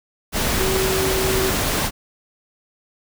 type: tone in noise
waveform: sine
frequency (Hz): 380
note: F#4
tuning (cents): +46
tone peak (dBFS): -21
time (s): 0.56-1.53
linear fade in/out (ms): 50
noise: pink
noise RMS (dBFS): -21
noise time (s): 0.32-1.91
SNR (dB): -3
effects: none